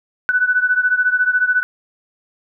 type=beating tone pair; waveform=sine; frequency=1488 / 1502 Hz; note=F#6 / F#6; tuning=+9 / +26 cents; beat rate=14 Hz; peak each=-15 / -18 dBFS; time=0.29-1.63 s; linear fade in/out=0 ms; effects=none